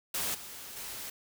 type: noise with level steps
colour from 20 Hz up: white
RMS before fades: -33 / -45 / -41 dBFS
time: 0.14-1.1 s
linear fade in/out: 5 ms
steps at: 0.34 / 0.76 s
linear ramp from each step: 10 ms
effects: none